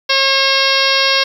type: harmonic tone with a mistuned harmonic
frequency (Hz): 541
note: C#5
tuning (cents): -42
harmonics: 1 / 2 / 3 / 4 / 5 / 6 / 7 / 8 / 9 / 10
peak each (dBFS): -20 / -20 / -20 / -20 / -20 / -20 / -20 / -20 / -20 / -20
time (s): 0.09-1.24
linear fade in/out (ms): 10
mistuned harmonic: 10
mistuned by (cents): +31
effects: 7-bit